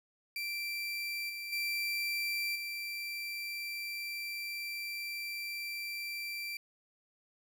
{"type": "tone with level steps", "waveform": "30% pulse", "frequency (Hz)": 2349, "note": "D7", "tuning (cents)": 0, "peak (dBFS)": [-33, -37, -30, -35], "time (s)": [0.36, 6.57], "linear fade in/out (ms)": 2, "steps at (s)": [1.29, 1.52, 2.55], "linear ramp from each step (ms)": 10, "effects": []}